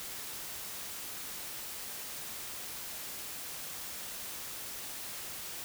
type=noise; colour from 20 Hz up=white; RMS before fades=-42 dBFS; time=0-5.64 s; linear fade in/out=0 ms; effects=none